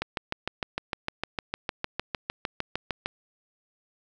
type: click train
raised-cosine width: 0.3 ms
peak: -12 dBFS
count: 21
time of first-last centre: 0.02-3.06 s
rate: 6.58 Hz
effects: none